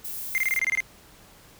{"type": "noise", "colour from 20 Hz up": "violet", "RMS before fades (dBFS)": -34, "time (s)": [0.04, 0.59], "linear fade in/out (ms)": 10}
{"type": "tone bursts", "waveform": "triangle", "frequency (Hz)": 2093, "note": "C7", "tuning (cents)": 0, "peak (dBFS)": -19, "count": 9, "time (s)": [0.35, 0.804], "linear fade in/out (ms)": 0, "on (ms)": 30, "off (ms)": 23}
{"effects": ["pink hiss -52 dBFS RMS until 1.59 s"]}